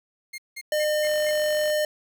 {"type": "tone bursts", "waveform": "sawtooth", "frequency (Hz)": 2129, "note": "C7", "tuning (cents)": 30, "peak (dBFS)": -30, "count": 5, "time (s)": [0.33, 1.31], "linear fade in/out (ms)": 10, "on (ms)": 52, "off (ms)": 180}
{"type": "tone", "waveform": "square", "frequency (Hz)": 606, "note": "D#5", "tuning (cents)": -46, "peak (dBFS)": -22, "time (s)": [0.72, 1.85], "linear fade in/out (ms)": 2}
{"type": "click train", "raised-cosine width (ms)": 0.3, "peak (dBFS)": -26, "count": 31, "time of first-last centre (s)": [1.05, 1.701], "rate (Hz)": 46.1}
{"effects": ["10-bit"]}